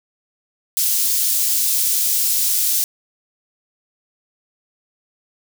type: high-pass noise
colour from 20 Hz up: white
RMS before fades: -18 dBFS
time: 0.77-2.84 s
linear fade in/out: 0 ms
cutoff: 5200 Hz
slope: 12 dB/octave
effects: none